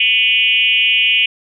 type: tone with frequency modulation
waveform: sine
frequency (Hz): 2700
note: E7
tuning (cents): +41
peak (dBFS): -10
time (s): 0-1.26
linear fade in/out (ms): 5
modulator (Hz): 231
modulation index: 1.7
effects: none